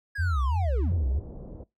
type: linear sweep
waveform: triangle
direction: down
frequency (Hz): 1686 to 61.74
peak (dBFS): -30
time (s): 0.15-0.96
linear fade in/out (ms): 10
type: tone with vibrato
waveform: sine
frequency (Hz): 75.2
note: D2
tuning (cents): +42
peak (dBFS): -23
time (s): 0.18-1.2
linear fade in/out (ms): 20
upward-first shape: sine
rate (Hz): 3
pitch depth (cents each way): 290
type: low-pass noise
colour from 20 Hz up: pink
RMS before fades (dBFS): -41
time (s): 0.91-1.64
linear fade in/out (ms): 10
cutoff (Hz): 580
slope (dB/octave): 24
effects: noise-tail reverb RT60 0.2 s tail -22 dB re dry